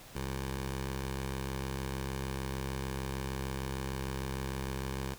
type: tone with notch filter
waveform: 10% pulse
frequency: 66.6 Hz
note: C2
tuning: 31 cents sharp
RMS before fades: -37 dBFS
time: 0.15-5.14 s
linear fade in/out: 5 ms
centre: 260 Hz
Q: 1.9
effects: pink hiss -52 dBFS RMS until 5.18 s